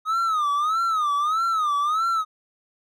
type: tone with vibrato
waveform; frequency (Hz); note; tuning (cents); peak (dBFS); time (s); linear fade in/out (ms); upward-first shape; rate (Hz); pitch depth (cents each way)
triangle; 1250; D#6; +8; -18; 0.05-2.25; 50; sine; 1.6; 150
effects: none